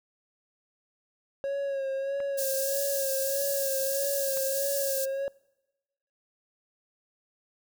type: tone with vibrato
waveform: triangle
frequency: 548 Hz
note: C#5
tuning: 20 cents flat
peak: -26 dBFS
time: 1.44-5.28 s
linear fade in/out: 0 ms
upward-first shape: sine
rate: 1.6 Hz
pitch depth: 36 cents each way
type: clicks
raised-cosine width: 0.5 ms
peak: -29 dBFS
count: 2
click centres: 2.203 / 4.373 s
type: high-pass noise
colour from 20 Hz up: white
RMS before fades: -32 dBFS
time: 2.37-5.06 s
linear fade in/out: 20 ms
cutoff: 4800 Hz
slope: 24 dB/octave
effects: noise-tail reverb RT60 1.0 s tail -24 dB re dry